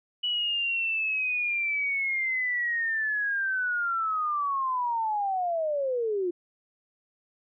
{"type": "linear sweep", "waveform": "sine", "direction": "down", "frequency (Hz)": [2956, 341.8], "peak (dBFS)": -25, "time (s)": [0.23, 6.31], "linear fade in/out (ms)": 10, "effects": []}